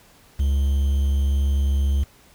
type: tone with quantisation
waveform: triangle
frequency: 69.3 Hz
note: C#2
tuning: in tune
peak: -15 dBFS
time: 0.39-2.04 s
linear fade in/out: 10 ms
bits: 7
effects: pink hiss -53 dBFS RMS until 2.34 s